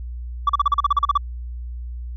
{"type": "tone bursts", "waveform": "sine", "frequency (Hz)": 1151, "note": "D6", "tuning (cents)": -35, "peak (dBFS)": -10, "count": 12, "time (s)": [0.47, 1.176], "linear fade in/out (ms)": 5, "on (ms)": 24, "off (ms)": 38, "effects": ["tanh soft clip ceiling -12 dBFS", "added 60 Hz sine -28 dBFS peak until 2.16 s"]}